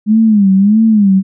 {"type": "tone with vibrato", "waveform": "sine", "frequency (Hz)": 206.9, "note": "G#3", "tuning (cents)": -6, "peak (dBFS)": -5, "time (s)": [0.06, 1.23], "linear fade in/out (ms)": 50, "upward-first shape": "sine", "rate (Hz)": 1.6, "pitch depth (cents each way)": 140, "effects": []}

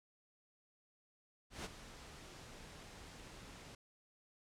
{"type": "noise with ADSR envelope", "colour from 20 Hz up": "pink", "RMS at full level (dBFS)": -43, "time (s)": [1.5, 3.75], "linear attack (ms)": 150, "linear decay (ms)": 25, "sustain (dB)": -11, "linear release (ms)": 3, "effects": ["low-pass 8000 Hz 12 dB/octave"]}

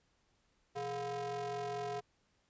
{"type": "ring-modulated tone", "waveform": "square", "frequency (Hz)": 146.83, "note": "D3", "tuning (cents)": 0, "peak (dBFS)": -35, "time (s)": [0.75, 2.01], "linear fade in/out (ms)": 20, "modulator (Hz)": 565, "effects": ["pink hiss -75 dBFS RMS until 2.49 s", "resampled to 16000 Hz"]}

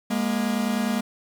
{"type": "tone pair together", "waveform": "45% pulse", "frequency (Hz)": [206.2, 236], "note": ["G#3", "A#3"], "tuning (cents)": [-12, 22], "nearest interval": "major second", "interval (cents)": 234, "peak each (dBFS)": -25, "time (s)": [0.1, 1.01], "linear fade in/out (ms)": 10, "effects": ["8-bit"]}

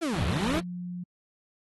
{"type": "linear two-way sweep", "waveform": "35% pulse", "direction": "down then up", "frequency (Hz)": [352.8, 59.2, 352.8], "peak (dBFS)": -25, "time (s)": [0.01, 0.61], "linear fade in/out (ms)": 20, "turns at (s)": 0.26}
{"type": "low-pass noise", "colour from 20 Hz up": "pink", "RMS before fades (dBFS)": -34, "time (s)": [0.11, 0.62], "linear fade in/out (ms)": 50, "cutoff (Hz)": 4400, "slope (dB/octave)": 96}
{"type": "tone with pitch glide", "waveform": "sine", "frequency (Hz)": [176.5, 177.73], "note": ["F3", "F3"], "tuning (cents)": [19, 31], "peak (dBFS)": -33, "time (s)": [0.13, 1.04], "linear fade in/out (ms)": 10, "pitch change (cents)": 12, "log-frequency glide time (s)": [0.42, 0.63]}
{"effects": ["AAC 32 kbps"]}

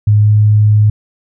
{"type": "tone with pitch glide", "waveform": "sine", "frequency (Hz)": [105, 105.85], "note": ["G#2", "G#2"], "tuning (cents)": [19, 33], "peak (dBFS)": -5, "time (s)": [0.07, 0.9], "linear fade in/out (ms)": 5, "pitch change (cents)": 14, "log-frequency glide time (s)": [0.19, 0.31], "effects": []}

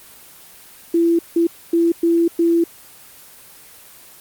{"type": "tone bursts at uneven times", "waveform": "sine", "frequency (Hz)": 336.8, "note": "E4", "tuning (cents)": 37, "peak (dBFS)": -12, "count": 5, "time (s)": [[0.94, 1.19], [1.36, 1.47], [1.73, 1.92], [2.03, 2.28], [2.39, 2.64]], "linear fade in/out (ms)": 5, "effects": ["white hiss -43 dBFS RMS until 4.2 s", "Opus 24 kbps"]}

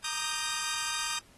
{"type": "chord", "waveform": "10% pulse", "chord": "Eb major seventh", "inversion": "second", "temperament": "equal with one note detuned", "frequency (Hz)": [932.3, 1200.7, 1244.5, 1568], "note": ["Bb5", "D6", "Eb6", "G6"], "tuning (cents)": [0, 38, 0, 0], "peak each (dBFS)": [-30, -31, -28, -27], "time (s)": [0.04, 1.19], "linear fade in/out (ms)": 5, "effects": ["pink hiss -60 dBFS RMS until 1.37 s", "AAC 32 kbps"]}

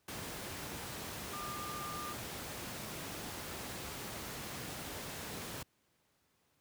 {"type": "tone in noise", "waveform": "sine", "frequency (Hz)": 1200, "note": "D6", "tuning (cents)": 37, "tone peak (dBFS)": -42, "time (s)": [1.33, 2.13], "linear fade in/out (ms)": 5, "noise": "pink", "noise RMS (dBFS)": -43, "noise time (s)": [0.08, 5.63], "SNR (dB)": -2, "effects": ["pink hiss -75 dBFS RMS until 6.6 s", "high-pass 80 Hz 12 dB/octave"]}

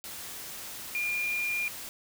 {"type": "tone in noise", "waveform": "sine", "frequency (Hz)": 2409, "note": "D7", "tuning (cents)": 43, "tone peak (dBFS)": -28, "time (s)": [0.95, 1.68], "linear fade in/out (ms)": 0, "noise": "white", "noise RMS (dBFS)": -41, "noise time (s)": [0.04, 1.89], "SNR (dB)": 10, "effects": []}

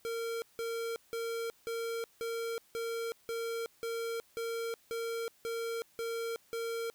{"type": "tone bursts", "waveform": "square", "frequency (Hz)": 460, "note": "A#4", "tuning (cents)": -23, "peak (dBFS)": -35, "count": 13, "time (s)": [0.05, 6.9], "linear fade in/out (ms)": 0, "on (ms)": 370, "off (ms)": 170, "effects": ["white hiss -66 dBFS RMS until 6.94 s"]}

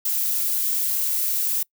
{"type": "noise", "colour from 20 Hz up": "violet", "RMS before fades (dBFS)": -23, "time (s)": [0.05, 1.63], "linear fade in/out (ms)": 5, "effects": ["noise-tail reverb RT60 0.1 s tail -25 dB re dry"]}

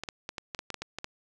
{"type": "clicks", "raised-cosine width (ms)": 0.2, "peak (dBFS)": -18, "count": 11, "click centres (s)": [0.036, 0.088, 0.291, 0.382, 0.548, 0.591, 0.703, 0.743, 0.82, 0.986, 1.044], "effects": []}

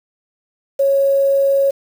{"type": "tone with quantisation", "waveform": "sine", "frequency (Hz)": 551, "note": "C#5", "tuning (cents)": -11, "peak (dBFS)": -11, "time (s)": [0.79, 1.71], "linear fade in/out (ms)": 10, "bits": 6, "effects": []}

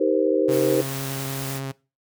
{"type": "chord", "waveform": "sine", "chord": "C minor seventh", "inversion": "first", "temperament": "just", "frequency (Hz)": [314, 392.4, 470.9, 523.3], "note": ["Eb4", "G4", "Bb4", "C5"], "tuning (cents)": [16, 2, 18, 0], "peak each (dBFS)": -23, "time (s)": [0, 0.82], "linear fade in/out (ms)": 10}
{"type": "tone with vibrato", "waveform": "sawtooth", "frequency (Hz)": 135.4, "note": "C#3", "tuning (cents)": -40, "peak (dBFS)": -24, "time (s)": [0.48, 1.72], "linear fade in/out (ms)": 10, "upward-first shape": "triangle", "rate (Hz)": 9.8, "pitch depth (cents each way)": 13}
{"type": "noise", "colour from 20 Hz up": "white", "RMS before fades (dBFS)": -34, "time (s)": [0.49, 1.61], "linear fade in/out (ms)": 50}
{"effects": ["noise-tail reverb RT60 0.3 s tail -21 dB re dry"]}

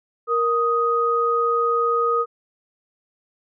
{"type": "tone pair together", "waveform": "sine", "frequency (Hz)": [467.7, 1248.6], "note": ["A#4", "D#6"], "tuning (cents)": [6, 6], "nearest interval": "octave + perfect fourth", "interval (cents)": 1700, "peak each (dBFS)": [-21, -19], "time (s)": [0.27, 2.26], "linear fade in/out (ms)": 50, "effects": []}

